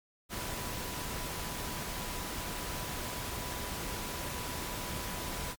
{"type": "tone in noise", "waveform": "sine", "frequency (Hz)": 987.8, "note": "B5", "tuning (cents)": 0, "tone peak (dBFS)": -47, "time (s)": [0.29, 5.56], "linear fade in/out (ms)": 50, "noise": "pink", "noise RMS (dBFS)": -38, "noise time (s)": [0.29, 5.56], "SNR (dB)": -12, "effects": ["MP3 96 kbps"]}